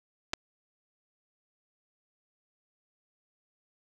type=clicks; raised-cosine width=0.2 ms; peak=-14 dBFS; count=2; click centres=0.334 / 0.337 s; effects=none